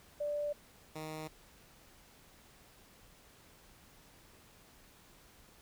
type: tone pair in turn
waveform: sine / 10% pulse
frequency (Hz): 587.3 / 156.14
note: D5 / D#3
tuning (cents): 0 / +6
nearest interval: octave + major seventh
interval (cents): 2294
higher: first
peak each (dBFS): -33 / -33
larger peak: neither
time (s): 0.2-0.53 / 0.95-1.28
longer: neither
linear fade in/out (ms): 10
effects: pink hiss -61 dBFS RMS until 5.61 s